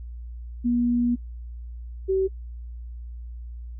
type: tone pair in turn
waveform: sine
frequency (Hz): 240.9 / 382.4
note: B3 / G4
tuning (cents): -43 / -43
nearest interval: minor sixth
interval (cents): 800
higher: second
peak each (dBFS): -19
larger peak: neither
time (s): 0.64-1.16 / 2.08-2.28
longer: first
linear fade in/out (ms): 20
effects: noise-tail reverb RT60 0.1 s tail -21 dB re dry + added 59 Hz sine -34 dBFS peak until 3.79 s